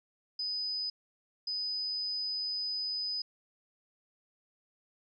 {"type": "tone bursts at uneven times", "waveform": "sine", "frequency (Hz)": 4999, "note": "D#8", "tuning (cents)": 7, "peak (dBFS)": -32, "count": 2, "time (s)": [[0.39, 0.9], [1.47, 3.22]], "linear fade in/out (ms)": 5, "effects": []}